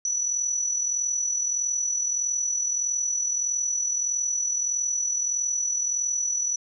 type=tone with amplitude modulation; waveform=sine; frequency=5920 Hz; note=F#8; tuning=in tune; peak=-21 dBFS; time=0.05-6.56 s; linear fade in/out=2 ms; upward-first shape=sine; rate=41.6 Hz; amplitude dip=50%; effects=none